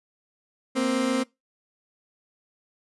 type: tone pair together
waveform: 30% pulse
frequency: 234.2 / 261.6 Hz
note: A#3 / C4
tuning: +8 / 0 cents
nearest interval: major second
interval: 192 cents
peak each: -25 / -21 dBFS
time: 0.75-1.24 s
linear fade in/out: 20 ms
effects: noise-tail reverb RT60 0.2 s tail -23 dB re dry + resampled to 24000 Hz